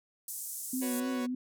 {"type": "band-pass noise", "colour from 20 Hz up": "white", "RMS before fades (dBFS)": -40, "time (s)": [0.28, 1], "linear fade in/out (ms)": 2, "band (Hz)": [7100, 13000], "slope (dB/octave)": 24}
{"type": "tone with vibrato", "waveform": "sine", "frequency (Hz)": 253.2, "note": "B3", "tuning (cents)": 43, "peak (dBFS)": -31, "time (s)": [0.73, 1.35], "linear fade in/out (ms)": 5, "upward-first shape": "triangle", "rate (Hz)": 3.4, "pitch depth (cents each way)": 60}
{"type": "chord", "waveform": "sawtooth", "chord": "F# suspended fourth", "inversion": "none", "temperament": "equal", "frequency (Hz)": [370, 493.9, 554.4], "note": ["F#4", "B4", "C#5"], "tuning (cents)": [0, 0, 0], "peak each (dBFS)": -38, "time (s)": [0.81, 1.27], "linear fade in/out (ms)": 20}
{"effects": []}